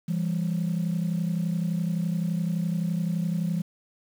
sine tone pair together, 167.76 / 199.5 Hz, E3 / G3, +31 / +31 cents, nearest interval minor third, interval 300 cents, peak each -24 / -28 dBFS, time 0.08-3.62 s, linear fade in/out 10 ms, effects tanh soft clip ceiling -20 dBFS + 8-bit

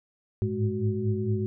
sine tone cluster, 102.2 / 106.5 / 111.1 / 210.4 / 372.2 Hz, G#2 / G#2 / A2 / G#3 / F#4, -27 / +44 / +17 / +23 / +10 cents, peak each -31 dBFS, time 0.42-1.46 s, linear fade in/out 0 ms, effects none

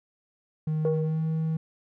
triangle tone with pitch glide, 155.56 to 159.66 Hz, D#3 to D#3, 0 to +45 cents, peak -22 dBFS, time 0.67-1.57 s, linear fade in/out 5 ms, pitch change +45 cents, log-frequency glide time 1.03-1.21 s
sine tone with exponential decay, 475.3 Hz, A#4, 34 cents sharp, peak -19 dBFS, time 0.85-1.45 s, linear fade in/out 1 ms, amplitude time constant 130 ms
effects tanh soft clip ceiling -17 dBFS

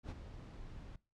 brown noise with ADSR envelope, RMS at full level -41 dBFS, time 0.03-0.96 s, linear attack 72 ms, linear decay 30 ms, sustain -9 dB, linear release 5 ms, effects noise-tail reverb RT60 0.3 s tail -21 dB re dry + low-pass 6000 Hz 12 dB/octave

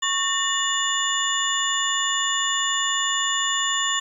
sine tone cluster, 1105 / 1815 / 2904 / 3501 / 7030 Hz, C#6 / A#6 / F#7 / A7 / A8, -6 / -47 / -33 / -9 / -2 cents, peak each -27 dBFS, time 0.02-4 s, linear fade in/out 10 ms, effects 9-bit

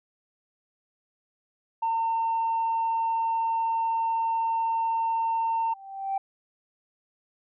sine tone, 908 Hz, A#5, 46 cents flat, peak -22 dBFS, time 1.82-5.74 s, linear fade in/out 10 ms
sine tone with exponential growth, 780 Hz, G5, 9 cents flat, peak -22 dBFS, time 5.49-6.18 s, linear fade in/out 5 ms, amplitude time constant 150 ms
effects tanh soft clip ceiling -20 dBFS

